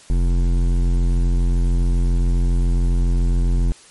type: tone with hard clipping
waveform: triangle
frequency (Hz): 43.65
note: F1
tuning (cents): 0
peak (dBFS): -16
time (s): 0.1-3.72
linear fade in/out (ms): 0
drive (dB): 17
effects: white hiss -46 dBFS RMS until 3.9 s + MP3 48 kbps